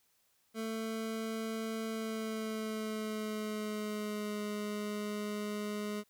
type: tone with pitch glide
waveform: 25% pulse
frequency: 222.5 to 208.8 Hz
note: A3 to G#3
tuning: +20 to +10 cents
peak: -32 dBFS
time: 0.54-6.04 s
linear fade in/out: 50 ms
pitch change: -110 cents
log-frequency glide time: 1.88-4.42 s
effects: white hiss -73 dBFS RMS until 6.09 s